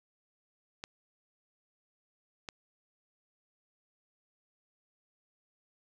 clicks, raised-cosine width 0.2 ms, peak -22 dBFS, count 2, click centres 0.839 / 2.488 s, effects none

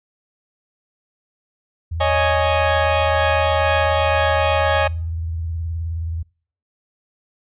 sine tone with vibrato, 82.41 Hz, E2, in tune, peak -22 dBFS, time 1.91-6.23 s, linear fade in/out 10 ms, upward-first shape triangle, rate 19 Hz, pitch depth 110 cents each way
sawtooth chord, C# suspended second, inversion none, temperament equal, 554.4 / 622.3 / 830.6 Hz, C#5 / D#5 / G#5, 0 / 0 / 0 cents, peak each -16 dBFS, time 2-4.88 s, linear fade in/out 10 ms
effects noise-tail reverb RT60 0.5 s tail -26 dB re dry + resampled to 8000 Hz

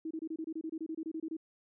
sine tone bursts, 320.5 Hz, E4, 49 cents flat, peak -35 dBFS, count 16, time 0.05-1.368 s, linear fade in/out 5 ms, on 58 ms, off 26 ms, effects none

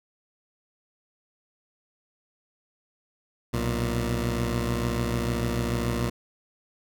15% pulse tone pair together, 62.1 / 117.38 Hz, B1 / A#2, +10 / +12 cents, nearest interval major seventh, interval 1102 cents, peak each -22 / -21 dBFS, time 3.53-6.1 s, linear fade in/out 10 ms, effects none

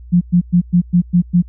sine tone bursts, 175.9 Hz, F3, 13 cents sharp, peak -7 dBFS, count 7, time 0.12-1.424 s, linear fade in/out 20 ms, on 92 ms, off 110 ms, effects added 60 Hz sine -33 dBFS peak until 1.48 s

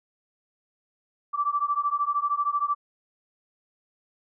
sine beating tone pair, 1157 / 1170 Hz, D6 / D6, -26 / -7 cents, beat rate 13 Hz, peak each -26 dBFS, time 1.33-2.75 s, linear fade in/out 20 ms, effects none

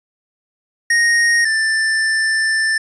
square tone pair in turn, 1864.7 / 1772.2 Hz, A#6 / A6, 0 / +12 cents, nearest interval minor second, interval 88 cents, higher first, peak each -12 / -15 dBFS, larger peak first, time 0.9-1.45 / 1.45-2.78 s, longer second, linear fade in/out 5 ms, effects resampled to 22050 Hz

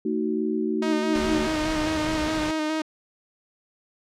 sine chord, D# diminished, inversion second, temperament just, 224 / 311.1 / 373.4 Hz, A3 / D#4 / F#4, +31 / 0 / +16 cents, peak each -27 dBFS, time 0.05-1.47 s, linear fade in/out 5 ms
sawtooth tone with vibrato, 311.1 Hz, D#4, in tune, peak -20 dBFS, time 0.82-2.82 s, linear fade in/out 5 ms, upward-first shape square, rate 4.8 Hz, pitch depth 23 cents each way
pink noise, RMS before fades -31 dBFS, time 1.15-2.51 s, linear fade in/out 2 ms
effects low-pass 6000 Hz 12 dB/octave

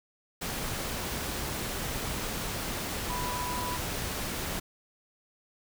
sine tone in noise, 987.8 Hz, B5, in tune, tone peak -34 dBFS, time 3.09-3.77 s, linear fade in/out 10 ms, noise pink, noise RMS -34 dBFS, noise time 0.41-4.6 s, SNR -3 dB, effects none

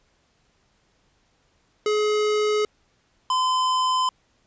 square tone pair in turn, 423 / 1022.5 Hz, G#4 / C6, +32 / -40 cents, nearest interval octave + minor third, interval 1528 cents, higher second, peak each -20 dBFS, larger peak neither, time 1.86-2.65 / 3.3-4.09 s, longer neither, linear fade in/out 2 ms, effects pink hiss -65 dBFS RMS until 4.46 s + resampled to 16000 Hz

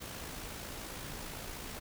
pink noise with amplitude modulation, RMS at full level -42 dBFS, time 0-1.8 s, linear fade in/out 20 ms, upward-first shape sine, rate 55.6 Hz, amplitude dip 35%, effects none

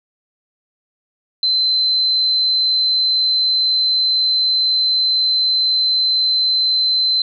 sine tone, 4071 Hz, C8, 48 cents flat, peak -13 dBFS, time 1.43-7.22 s, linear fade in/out 2 ms, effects none

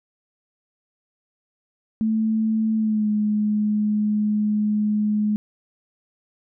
sine tone with pitch glide, 220 to 210.8 Hz, A3 to G#3, 0 to +26 cents, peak -18 dBFS, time 2.01-5.36 s, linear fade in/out 0 ms, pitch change -74 cents, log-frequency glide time 2.76-3.09 s, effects none

